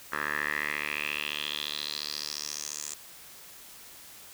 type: tone with band-pass filter sweep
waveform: 10% pulse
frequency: 74.3 Hz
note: D2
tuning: 21 cents sharp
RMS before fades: -34 dBFS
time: 0.12-2.94 s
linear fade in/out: 5 ms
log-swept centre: 1500 to 7400 Hz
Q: 5.1
effects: white hiss -49 dBFS RMS until 4.33 s